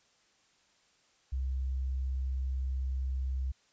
sine tone, 65.41 Hz, C2, in tune, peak -30 dBFS, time 1.32-3.52 s, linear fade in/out 10 ms, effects white hiss -68 dBFS RMS until 3.72 s + resampled to 16000 Hz

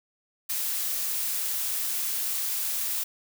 blue noise, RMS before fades -29 dBFS, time 0.49-3.04 s, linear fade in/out 10 ms, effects none

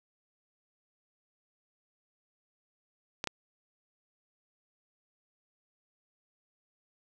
clicks, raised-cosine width 0.2 ms, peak -15 dBFS, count 2, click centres 3.241 / 3.273 s, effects none

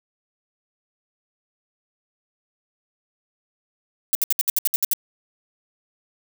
violet noise bursts, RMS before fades -19 dBFS, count 10, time 4.13-4.934 s, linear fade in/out 0 ms, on 21 ms, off 66 ms, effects none

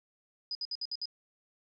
sine tone bursts, 4978 Hz, D#8, in tune, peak -33 dBFS, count 6, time 0.51-1.056 s, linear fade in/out 2 ms, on 41 ms, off 60 ms, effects none

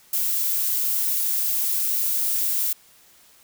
violet noise, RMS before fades -23 dBFS, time 0.13-2.73 s, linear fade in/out 5 ms, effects white hiss -54 dBFS RMS until 3.43 s

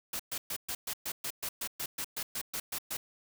white noise bursts, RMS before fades -36 dBFS, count 16, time 0.13-2.97 s, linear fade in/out 5 ms, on 65 ms, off 120 ms, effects none

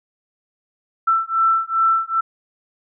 sine beating tone pair, 1333 / 1335.5 Hz, E6 / E6, +19 / +22 cents, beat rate 2.5 Hz, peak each -18 / -18 dBFS, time 1.07-2.21 s, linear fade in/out 10 ms, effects none

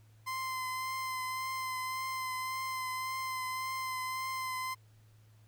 30% pulse tone with vibrato, 1036 Hz, C6, 17 cents flat, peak -32 dBFS, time 0.26-4.75 s, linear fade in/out 20 ms, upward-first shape triangle, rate 1.8 Hz, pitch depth 20 cents each way, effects added 108 Hz sine -58 dBFS peak until 5.47 s + pink hiss -70 dBFS RMS until 5.47 s

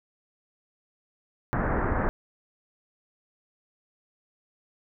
pink low-pass noise, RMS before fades -26 dBFS, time 1.53-2.09 s, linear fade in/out 0 ms, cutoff 1800 Hz, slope 48 dB/octave, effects none

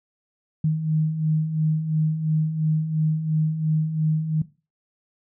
sine beating tone pair, 154 / 156.9 Hz, D#3 / D#3, -17 / +15 cents, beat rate 2.9 Hz, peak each -27 / -20 dBFS, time 0.64-4.42 s, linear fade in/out 5 ms, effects noise-tail reverb RT60 0.3 s tail -17 dB re dry

